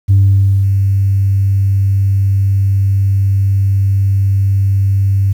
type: tone with ADSR envelope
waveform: sine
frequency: 98 Hz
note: G2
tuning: in tune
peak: -3 dBFS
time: 0.08-5.33 s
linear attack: 26 ms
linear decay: 530 ms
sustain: -5 dB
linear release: 10 ms
effects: tanh soft clip ceiling -2 dBFS + 7-bit